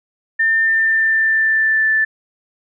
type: tone with pitch glide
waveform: sine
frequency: 1800 to 1758.9 Hz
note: A6 to A6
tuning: +39 to -1 cents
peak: -12 dBFS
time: 0.39-2.05 s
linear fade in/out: 10 ms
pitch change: -40 cents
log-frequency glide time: 0.59-1.91 s
effects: none